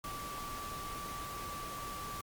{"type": "tone in noise", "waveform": "sine", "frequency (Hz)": 1160, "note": "D6", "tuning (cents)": -22, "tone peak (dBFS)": -42, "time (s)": [0.04, 2.21], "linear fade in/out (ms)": 2, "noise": "pink", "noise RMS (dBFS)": -45, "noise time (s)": [0.04, 2.21], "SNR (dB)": 0, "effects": ["Opus 48 kbps"]}